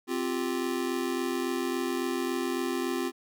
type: chord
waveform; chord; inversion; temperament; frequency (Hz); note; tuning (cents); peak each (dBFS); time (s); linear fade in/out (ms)
square; C suspended fourth; none; just; 261.6 / 348.8 / 392.4; C4 / F4 / G4; 0 / -2 / +2; -33 / -32 / -36; 0.07-3.12; 50
effects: none